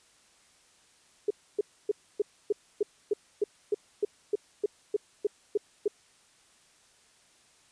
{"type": "tone bursts", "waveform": "sine", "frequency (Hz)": 413.9, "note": "G#4", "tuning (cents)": -6, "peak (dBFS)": -22, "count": 16, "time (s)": [1.28, 5.88], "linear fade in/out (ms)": 5, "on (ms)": 25, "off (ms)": 280, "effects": ["white hiss -62 dBFS RMS until 7.71 s", "resampled to 22050 Hz"]}